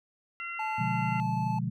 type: harmonic tone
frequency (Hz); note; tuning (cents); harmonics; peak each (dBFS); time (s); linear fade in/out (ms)
685; F5; -34; 2 / 3 / 4; -39 / -39 / -39; 0.4-1.2; 0
type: tone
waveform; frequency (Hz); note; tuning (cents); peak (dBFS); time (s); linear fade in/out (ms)
triangle; 870; A5; -20; -29; 0.59-1.59; 5
type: chord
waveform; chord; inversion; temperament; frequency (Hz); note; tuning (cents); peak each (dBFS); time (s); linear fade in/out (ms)
sine; B diminished seventh; none; equal with one note detuned; 123.47 / 146.83 / 175.83 / 207.7; B2 / D3 / F3 / Ab3; 0 / 0 / +12 / 0; -32 / -35 / -33 / -36; 0.78-1.7; 10
effects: none